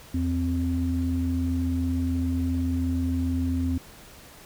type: tone pair together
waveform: sine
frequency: 82.41 / 260.3 Hz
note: E2 / C4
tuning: 0 / -9 cents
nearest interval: octave + minor sixth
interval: 1991 cents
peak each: -25 dBFS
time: 0.14-3.78 s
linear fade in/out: 5 ms
effects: tanh soft clip ceiling -15 dBFS + pink hiss -48 dBFS RMS until 4.45 s